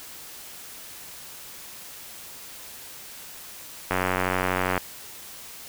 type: click train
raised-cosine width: 0.5 ms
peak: -8 dBFS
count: 81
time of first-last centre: 3.91-4.778 s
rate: 92.2 Hz
effects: white hiss -42 dBFS RMS until 5.68 s